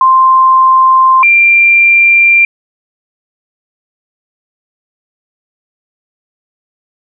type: tone pair in turn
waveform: sine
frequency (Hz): 1046.5 / 2375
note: C6 / D7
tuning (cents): 0 / +19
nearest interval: octave + major second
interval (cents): 1419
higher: second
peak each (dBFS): -3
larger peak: neither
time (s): 0.01-1.23 / 1.23-2.45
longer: neither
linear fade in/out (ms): 2
effects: none